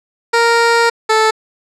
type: tone pair in turn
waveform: 15% pulse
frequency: 465.7 / 438.3 Hz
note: A#4 / A4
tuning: -2 / -7 cents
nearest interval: minor second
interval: 105 cents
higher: first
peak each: -3 dBFS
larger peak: neither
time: 0.33-0.9 / 1.09-1.31 s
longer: first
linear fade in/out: 10 ms
effects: low-pass 7000 Hz 12 dB/octave